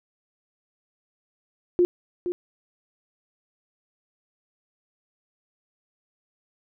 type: tone with echo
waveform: sine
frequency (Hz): 354.1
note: F4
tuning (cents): +24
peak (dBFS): -15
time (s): 1.79-1.85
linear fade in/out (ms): 0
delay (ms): 470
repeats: 1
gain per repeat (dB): -9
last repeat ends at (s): 2.32
effects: none